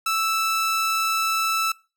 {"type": "tone", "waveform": "sawtooth", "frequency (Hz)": 1318.5, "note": "E6", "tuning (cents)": 0, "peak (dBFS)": -17, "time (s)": [0.06, 1.72], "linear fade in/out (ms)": 5, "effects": ["noise-tail reverb RT60 0.3 s tail -22 dB re dry"]}